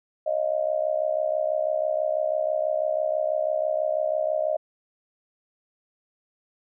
sine tone with amplitude modulation, 622.3 Hz, D#5, in tune, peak -18 dBFS, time 0.26-4.57 s, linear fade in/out 10 ms, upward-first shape sine, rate 66.1 Hz, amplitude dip 90%, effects none

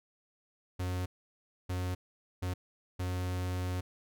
45% pulse tone bursts at uneven times, 90.9 Hz, F#2, 30 cents flat, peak -32 dBFS, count 4, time 0.79-1.06 / 1.69-1.95 / 2.42-2.54 / 2.99-3.81 s, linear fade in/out 10 ms, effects none

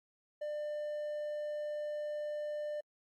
triangle tone, 597 Hz, D5, 28 cents sharp, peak -34 dBFS, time 0.41-2.81 s, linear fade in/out 10 ms, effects AAC 64 kbps

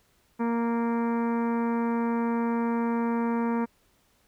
harmonic tone with a mistuned harmonic, 233.1 Hz, A#3, in tune, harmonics 1 / 2 / 3 / 4 / 5 / 6 / 7 / 8 / 9 / 10, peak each -25 / -32 / -42 / -33 / -41 / -44 / -47 / -49 / -51 / -50 dBFS, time 0.39-3.66 s, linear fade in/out 20 ms, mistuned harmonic 8, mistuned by -22 cents, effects pink hiss -66 dBFS RMS until 4.27 s

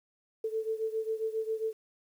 sine beating tone pair, 440 / 447.4 Hz, A4 / A4, 0 / +29 cents, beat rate 7.4 Hz, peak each -32 / -35 dBFS, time 0.44-1.73 s, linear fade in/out 5 ms, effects 10-bit

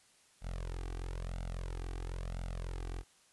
sawtooth tone with flanger, 43.65 Hz, F1, in tune, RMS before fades -40 dBFS, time 0.41-3.04 s, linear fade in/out 50 ms, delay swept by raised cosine 1.4 to 2.6 ms, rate 1 Hz, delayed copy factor +0.8, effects white hiss -66 dBFS RMS until 3.32 s + resampled to 24000 Hz

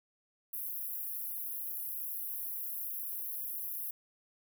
pink high-pass noise, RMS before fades -39 dBFS, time 0.53-3.91 s, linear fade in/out 5 ms, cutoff 11000 Hz, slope 96 dB/octave, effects none

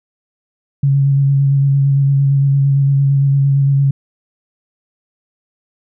sine tone with vibrato, 138.59 Hz, C#3, in tune, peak -9 dBFS, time 0.83-3.91 s, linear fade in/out 5 ms, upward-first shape square, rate 8.8 Hz, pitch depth 15 cents each way, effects none

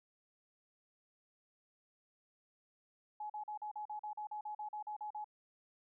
sine tone bursts, 845 Hz, G#5, 30 cents sharp, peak -40 dBFS, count 15, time 3.2-5.244 s, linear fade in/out 5 ms, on 98 ms, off 41 ms, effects none

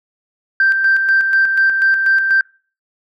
sine tone with tremolo, 1568 Hz, G6, in tune, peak -8 dBFS, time 0.6-2.41 s, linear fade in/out 2 ms, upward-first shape square, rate 4.1 Hz, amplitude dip 45%, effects noise-tail reverb RT60 0.4 s tail -25 dB re dry + tanh soft clip ceiling -5 dBFS

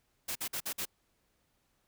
white noise bursts, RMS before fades -36 dBFS, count 5, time 0.28-0.855 s, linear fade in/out 10 ms, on 75 ms, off 50 ms, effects pink hiss -75 dBFS RMS until 1.87 s

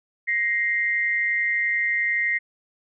sine tone pair together, 1881.5 / 2093 Hz, A#6 / C7, +16 / 0 cents, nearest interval major second, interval 184 cents, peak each -23 dBFS, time 0.27-2.39 s, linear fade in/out 20 ms, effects none

